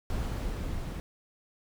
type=noise with level ramp; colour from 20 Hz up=brown; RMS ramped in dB=-31 to -36 dBFS; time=0.1-1 s; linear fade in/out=0 ms; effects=none